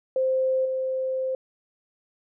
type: tone with level steps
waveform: sine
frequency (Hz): 522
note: C5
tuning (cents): -4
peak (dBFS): -20 / -24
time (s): 0.16-1.35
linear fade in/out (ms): 2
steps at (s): 0.65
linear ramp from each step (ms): 5
effects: none